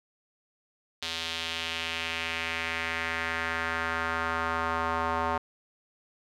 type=tone with band-pass filter sweep; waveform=square; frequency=82.41 Hz; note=E2; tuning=in tune; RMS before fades=-31 dBFS; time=1.02-5.38 s; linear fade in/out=5 ms; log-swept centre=3700 to 980 Hz; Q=2.2; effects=none